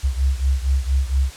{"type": "beating tone pair", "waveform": "sine", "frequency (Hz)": [65.7, 70], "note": ["C2", "C#2"], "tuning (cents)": [8, 18], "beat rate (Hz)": 4.3, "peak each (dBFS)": [-18, -21], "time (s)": [0.03, 1.31], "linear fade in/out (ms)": 20, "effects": ["white hiss -39 dBFS RMS until 1.36 s", "low-pass 8000 Hz 12 dB/octave"]}